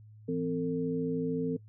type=tone cluster; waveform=sine; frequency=165.5 / 259.1 / 449.6 Hz; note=E3 / C4 / A4; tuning=+7 / -17 / +37 cents; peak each=-35 / -32 / -32 dBFS; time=0.28-1.57 s; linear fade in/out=10 ms; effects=noise-tail reverb RT60 0.1 s tail -20 dB re dry + added 107 Hz sine -50 dBFS peak until 1.68 s